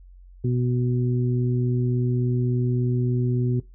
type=harmonic tone; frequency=123.47 Hz; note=B2; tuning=in tune; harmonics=1 / 2 / 3; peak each=-21 / -28 / -29 dBFS; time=0.44-3.6 s; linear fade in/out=5 ms; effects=noise-tail reverb RT60 0.2 s tail -19 dB re dry + added 45 Hz sine -44 dBFS peak until 3.74 s